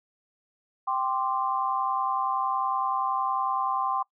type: chord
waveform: sine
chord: G suspended fourth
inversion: none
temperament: just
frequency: 784 / 1045.3 / 1176 Hz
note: G5 / C6 / D6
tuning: 0 / -2 / +2 cents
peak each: -29 / -27 / -32 dBFS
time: 0.87-4.03 s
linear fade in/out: 10 ms
effects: noise-tail reverb RT60 0.1 s tail -23 dB re dry